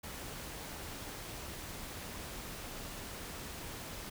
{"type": "noise with amplitude modulation", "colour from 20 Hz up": "pink", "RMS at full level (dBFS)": -43, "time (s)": [0.03, 4.1], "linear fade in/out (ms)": 10, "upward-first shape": "sine", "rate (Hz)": 272, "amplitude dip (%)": 35, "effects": []}